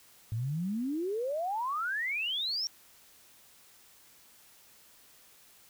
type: exponential sweep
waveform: sine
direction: up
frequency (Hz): 105.5 to 5660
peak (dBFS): -30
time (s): 0.32-2.67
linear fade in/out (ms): 0
effects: white hiss -59 dBFS RMS until 5.69 s